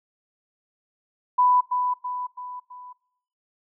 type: tone with echo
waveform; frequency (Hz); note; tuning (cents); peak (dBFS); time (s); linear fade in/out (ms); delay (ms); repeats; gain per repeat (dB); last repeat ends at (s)
sine; 994; B5; +11; -15; 1.38-1.61; 10; 330; 4; -6; 2.93
effects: noise-tail reverb RT60 0.7 s tail -23 dB re dry